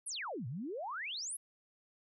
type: exponential two-way sweep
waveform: sine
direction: down then up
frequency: 11500 to 110 to 11500 Hz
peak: -38 dBFS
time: 0.06-1.37 s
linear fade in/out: 10 ms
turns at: 0.47 s
effects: none